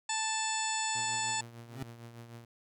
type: harmonic tone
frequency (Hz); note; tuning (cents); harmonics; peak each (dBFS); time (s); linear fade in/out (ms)
880; A5; 0; 1 / 2 / 3 / 4 / 5 / 6 / 8 / 9; -35 / -40 / -40 / -41 / -42 / -45 / -38 / -38; 0.09-1.41; 5
type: tone with tremolo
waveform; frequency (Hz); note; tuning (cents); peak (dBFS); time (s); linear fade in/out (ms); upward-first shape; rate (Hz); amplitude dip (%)
sawtooth; 117.2; A#2; +10; -40; 0.95-2.45; 5; triangle; 6.6; 60
type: tone with exponential growth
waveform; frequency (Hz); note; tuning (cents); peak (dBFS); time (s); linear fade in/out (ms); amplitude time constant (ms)
25% pulse; 133.5; C3; +35; -30; 1.65-1.83; 2; 38
effects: none